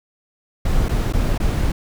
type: noise with dropouts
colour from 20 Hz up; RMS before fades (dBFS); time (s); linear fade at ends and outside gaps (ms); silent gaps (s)
brown; -18; 0.65-1.72; 5; 0.886-0.891 / 1.126-1.134 / 1.379-1.4
effects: none